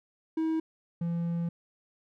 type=tone pair in turn; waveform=triangle; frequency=320.5 / 169.78 Hz; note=E4 / F3; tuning=-49 / -49 cents; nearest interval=major seventh; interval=1100 cents; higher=first; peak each=-24 / -26 dBFS; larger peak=first; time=0.37-0.6 / 1.01-1.49 s; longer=second; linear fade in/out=5 ms; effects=none